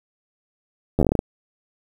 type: slowing click train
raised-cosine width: 2 ms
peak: -5 dBFS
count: 10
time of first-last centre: 0.99-1.191 s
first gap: 11 ms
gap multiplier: 1.17
effects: 7-bit